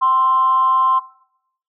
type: tone with amplitude modulation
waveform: sine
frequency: 1046.5 Hz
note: C6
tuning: in tune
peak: -9 dBFS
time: 0.01-1 s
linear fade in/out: 20 ms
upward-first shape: sine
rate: 277 Hz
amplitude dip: 50%
effects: noise-tail reverb RT60 0.7 s tail -19 dB re dry + tanh soft clip ceiling -5 dBFS